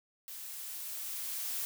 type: noise with level ramp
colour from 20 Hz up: blue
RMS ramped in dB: -45 to -36 dBFS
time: 0.28-1.65 s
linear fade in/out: 0 ms
effects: none